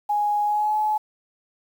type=tone with pitch glide; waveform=sine; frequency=830.6 to 853 Hz; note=G#5 to G#5; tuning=0 to +46 cents; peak=-19 dBFS; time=0.09-0.98 s; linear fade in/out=10 ms; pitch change=+46 cents; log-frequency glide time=0.44-0.76 s; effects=8-bit